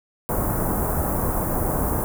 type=band-stop noise; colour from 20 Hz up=pink; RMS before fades=-23 dBFS; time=0.29-2.04 s; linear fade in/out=0 ms; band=1200 to 11000 Hz; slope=24 dB/octave; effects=none